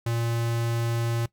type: tone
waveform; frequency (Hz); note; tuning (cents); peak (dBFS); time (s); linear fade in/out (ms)
square; 116.54; A#2; 0; -25; 0.06-1.26; 5
effects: noise-tail reverb RT60 0.1 s tail -19 dB re dry